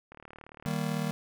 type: click train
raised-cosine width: 0.5 ms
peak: -32 dBFS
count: 24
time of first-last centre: 0.12-0.732 s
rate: 37.6 Hz
type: chord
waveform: square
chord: Eb major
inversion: none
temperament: just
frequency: 155.56 / 194.45 / 233.3 Hz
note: Eb3 / G3 / Bb3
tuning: 0 / -14 / +2 cents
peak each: -33 / -35 / -36 dBFS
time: 0.66-1.11 s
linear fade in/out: 0 ms
effects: none